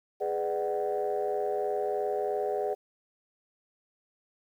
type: chord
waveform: sine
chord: G# half-diminished seventh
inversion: none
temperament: just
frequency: 415.3 / 498.4 / 598 / 747.5 Hz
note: G#4 / B4 / D5 / F#5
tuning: 0 / +16 / +31 / +17 cents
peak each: -30 / -34 / -33 / -33 dBFS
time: 0.2-2.75 s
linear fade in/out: 20 ms
effects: tanh soft clip ceiling -20 dBFS + 10-bit